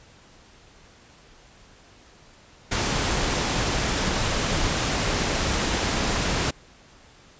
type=noise; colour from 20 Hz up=pink; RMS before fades=-24 dBFS; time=2.71-6.51 s; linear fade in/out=10 ms; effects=pink hiss -52 dBFS RMS until 7.39 s + resampled to 16000 Hz